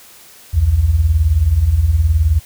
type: beating tone pair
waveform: sine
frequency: 63 / 82 Hz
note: B1 / E2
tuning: +35 / -9 cents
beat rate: 19 Hz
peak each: -16 / -11 dBFS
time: 0.53-2.4 s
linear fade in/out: 20 ms
effects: white hiss -42 dBFS RMS until 2.45 s